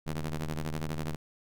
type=ring-modulated tone; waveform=sawtooth; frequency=78.7 Hz; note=D#2; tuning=20 cents sharp; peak=-25 dBFS; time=0.06-1.16 s; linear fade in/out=10 ms; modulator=72.6 Hz; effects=none